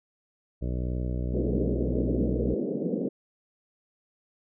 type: harmonic tone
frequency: 61.74 Hz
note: B1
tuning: in tune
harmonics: 1 / 2 / 3 / 4 / 5 / 6 / 7 / 8 / 9 / 10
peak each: -29 / -33 / -37 / -41 / -40 / -45 / -44 / -49 / -46 / -48 dBFS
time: 0.61-2.55 s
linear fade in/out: 20 ms
type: band-pass noise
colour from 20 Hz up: pink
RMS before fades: -29 dBFS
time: 1.33-3.09 s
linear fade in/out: 10 ms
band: 170 to 520 Hz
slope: 48 dB/octave
effects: none